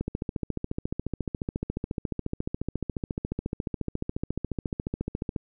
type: click train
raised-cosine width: 3 ms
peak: -16 dBFS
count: 77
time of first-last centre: 0.01-5.362 s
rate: 14.2 Hz
effects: none